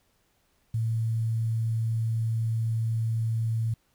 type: tone with quantisation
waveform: sine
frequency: 113 Hz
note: A2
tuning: 47 cents sharp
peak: -24 dBFS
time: 0.74-3.74 s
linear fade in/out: 5 ms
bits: 9
effects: pink hiss -69 dBFS RMS until 3.94 s